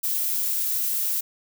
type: noise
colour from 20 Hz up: violet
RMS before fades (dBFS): -25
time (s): 0.03-1.21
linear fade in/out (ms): 10
effects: none